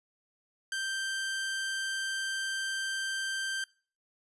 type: tone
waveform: sawtooth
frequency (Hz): 1568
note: G6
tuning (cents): 0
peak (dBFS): -28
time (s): 0.72-3.64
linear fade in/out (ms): 2
effects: noise-tail reverb RT60 0.4 s tail -23 dB re dry + resampled to 24000 Hz